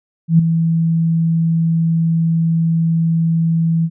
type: tone with ADSR envelope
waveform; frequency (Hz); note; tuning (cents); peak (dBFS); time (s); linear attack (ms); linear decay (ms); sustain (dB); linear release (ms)
sine; 164.5; E3; -3; -4; 0.28-3.9; 110; 6; -8; 56
effects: none